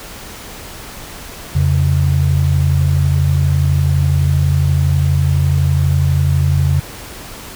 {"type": "tone pair together", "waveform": "sine", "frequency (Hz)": [86.48, 138.59], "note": ["F2", "C#3"], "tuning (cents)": [-16, 0], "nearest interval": "minor sixth", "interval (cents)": 816, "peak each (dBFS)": -13, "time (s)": [1.55, 6.8], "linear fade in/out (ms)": 5, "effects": ["pink hiss -32 dBFS RMS until 7.55 s"]}